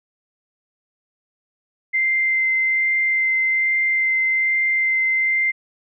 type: tone with vibrato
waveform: sine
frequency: 2082 Hz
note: C7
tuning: 9 cents flat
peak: -16 dBFS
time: 1.93-5.52 s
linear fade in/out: 20 ms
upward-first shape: sine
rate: 1.2 Hz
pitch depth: 8 cents each way
effects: none